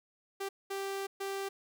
sawtooth tone bursts at uneven times, 392 Hz, G4, in tune, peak -31 dBFS, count 3, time 0.4-0.49 / 0.7-1.07 / 1.2-1.49 s, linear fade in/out 10 ms, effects none

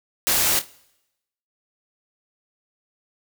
white noise with echo, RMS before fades -20 dBFS, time 0.27-0.59 s, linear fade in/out 0 ms, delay 26 ms, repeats 3, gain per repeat -11 dB, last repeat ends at 0.668 s, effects noise-tail reverb RT60 0.9 s tail -23 dB re dry

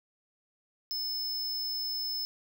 square tone, 5230 Hz, E8, 15 cents flat, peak -32 dBFS, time 0.91-2.25 s, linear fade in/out 0 ms, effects none

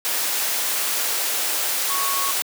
sine tone in noise, 1108.7 Hz, C#6, in tune, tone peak -25 dBFS, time 1.9-2.31 s, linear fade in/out 0 ms, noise white, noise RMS -23 dBFS, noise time 0.05-2.42 s, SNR -5 dB, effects high-pass 400 Hz 12 dB/octave

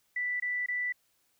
sine tone bursts, 1975.5 Hz, B6, in tune, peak -29 dBFS, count 3, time 0.16-0.924 s, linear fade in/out 5 ms, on 240 ms, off 22 ms, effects white hiss -72 dBFS RMS until 1.39 s

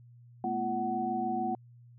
sine tone cluster, 216.7 / 243.3 / 341.7 / 748 Hz, A3 / B3 / F4 / F#5, -26 / -26 / -38 / +19 cents, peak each -37 / -37 / -37 / -31 dBFS, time 0.44-1.55 s, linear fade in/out 2 ms, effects added 120 Hz sine -52 dBFS peak until 1.98 s

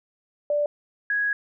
sine tone pair in turn, 587.3 / 1661.1 Hz, D5 / G#6, 0 / 0 cents, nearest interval octave + tritone, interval 1800 cents, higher second, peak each -20 / -21 dBFS, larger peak first, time 0.5-0.66 / 1.1-1.33 s, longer second, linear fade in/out 2 ms, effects none

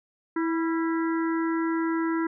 harmonic tone with a mistuned harmonic, 327.6 Hz, E4, 11 cents flat, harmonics 1 / 3 / 4 / 5 / 6, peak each -24 / -34 / -36 / -38 / -40 dBFS, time 0.36-2.27 s, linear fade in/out 5 ms, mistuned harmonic 4, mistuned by +51 cents, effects none

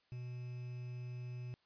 triangle tone with quantisation, 123.47 Hz, B2, in tune, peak -40 dBFS, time 0.12-1.54 s, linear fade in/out 0 ms, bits 10, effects white hiss -75 dBFS RMS until 1.65 s + resampled to 11025 Hz

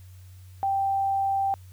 sine tone, 784 Hz, G5, in tune, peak -22 dBFS, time 0.63-1.54 s, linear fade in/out 0 ms, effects added 92 Hz sine -44 dBFS peak until 1.72 s + white hiss -60 dBFS RMS until 1.72 s

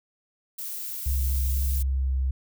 violet noise, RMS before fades -34 dBFS, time 0.58-1.83 s, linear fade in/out 10 ms
sine tone with pitch glide, 66.6 to 65.72 Hz, C2 to C2, +31 to +8 cents, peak -22 dBFS, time 1.06-2.31 s, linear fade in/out 5 ms, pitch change -23 cents, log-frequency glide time 1.92-2.13 s
effects none

